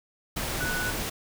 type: tone in noise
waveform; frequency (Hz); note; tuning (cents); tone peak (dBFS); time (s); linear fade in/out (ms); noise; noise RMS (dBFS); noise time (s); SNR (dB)
sine; 1480; F#6; 0; -29; 0.6-0.91; 10; pink; -31; 0.36-1.1; -1
effects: none